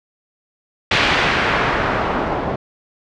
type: noise with low-pass filter sweep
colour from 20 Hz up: white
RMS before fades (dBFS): -18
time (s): 0.91-2.56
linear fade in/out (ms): 5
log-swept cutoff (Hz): 3100 to 680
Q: 0.97
effects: low-pass 5000 Hz 12 dB/octave